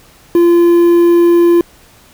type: tone with quantisation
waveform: triangle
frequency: 344 Hz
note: F4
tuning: 26 cents flat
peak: -3 dBFS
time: 0.35-1.61 s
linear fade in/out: 2 ms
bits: 5
effects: pink hiss -44 dBFS RMS until 2.13 s